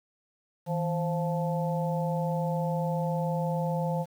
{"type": "harmonic tone with a mistuned harmonic", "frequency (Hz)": 174.6, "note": "F3", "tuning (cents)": 0, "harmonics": [1, 3, 4, 5], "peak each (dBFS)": [-28, -32, -38, -35], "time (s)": [0.66, 4.06], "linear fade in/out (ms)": 50, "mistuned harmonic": 1, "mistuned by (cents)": -130, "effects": ["9-bit"]}